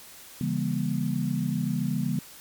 sine chord, C# diminished seventh, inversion none, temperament just, 138.59 / 166.31 / 199.57 / 239.5 Hz, C#3 / E3 / G3 / Bb3, 0 / +16 / +31 / +47 cents, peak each -30 dBFS, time 0.41-2.19 s, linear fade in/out 2 ms, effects white hiss -47 dBFS RMS until 2.4 s + MP3 96 kbps

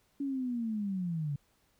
sine linear sweep, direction down, 283.8 to 138.59 Hz, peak -31 dBFS, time 0.2-1.36 s, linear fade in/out 5 ms, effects pink hiss -71 dBFS RMS until 1.79 s

